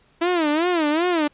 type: tone with vibrato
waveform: sawtooth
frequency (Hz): 326.2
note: E4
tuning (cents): -18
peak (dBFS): -14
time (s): 0.21-1.28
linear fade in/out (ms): 10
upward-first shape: sine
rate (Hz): 2.6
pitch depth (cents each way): 180
effects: pink hiss -59 dBFS RMS until 1.33 s + resampled to 8000 Hz